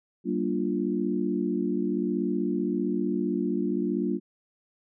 sine chord, G minor seventh, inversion none, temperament equal with one note detuned, 192.08 / 233.1 / 293.7 / 349.2 Hz, G3 / Bb3 / D4 / F4, -35 / 0 / 0 / 0 cents, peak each -30 dBFS, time 0.24-4.2 s, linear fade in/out 50 ms, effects none

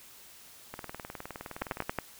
two click trains, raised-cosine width 0.5 ms, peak -15 / -24 dBFS, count 5 / 22, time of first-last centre 1.62-1.987 / 0.74-1.822 s, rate 10.9 / 19.4 Hz, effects white hiss -53 dBFS RMS until 2.19 s

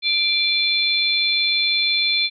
sine tone cluster, 2358 / 3486 / 4132 Hz, D7 / A7 / C8, +6 / -17 / -22 cents, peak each -21 dBFS, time 0.02-2.3 s, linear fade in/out 50 ms, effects none

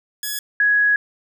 5% pulse / sine tone pair in turn, 1689 / 1669.6 Hz, G#6 / G#6, +29 / +9 cents, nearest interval unison, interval 20 cents, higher first, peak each -13 dBFS, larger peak neither, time 0.23-0.39 / 0.6-0.96 s, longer second, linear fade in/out 2 ms, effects none

